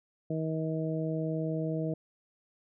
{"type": "harmonic tone", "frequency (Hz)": 159, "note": "D#3", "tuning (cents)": 38, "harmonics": [1, 2, 3, 4], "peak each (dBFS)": [-32, -35, -37, -38], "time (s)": [0.3, 1.94], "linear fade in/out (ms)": 5, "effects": []}